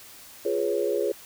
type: chord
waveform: sine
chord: C# dominant seventh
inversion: first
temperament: equal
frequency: 349.2 / 415.3 / 493.9 / 554.4 Hz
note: E#4 / G#4 / B4 / C#5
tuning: 0 / 0 / 0 / 0 cents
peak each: -30 / -26 / -30 / -29 dBFS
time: 0.45-1.12 s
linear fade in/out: 5 ms
effects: white hiss -47 dBFS RMS until 1.25 s